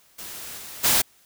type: noise with level steps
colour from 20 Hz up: white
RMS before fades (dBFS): -37 / -39 / -19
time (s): 0.18-1.02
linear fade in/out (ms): 10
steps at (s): 0.57 / 0.83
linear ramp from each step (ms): 20
effects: white hiss -58 dBFS RMS until 1.25 s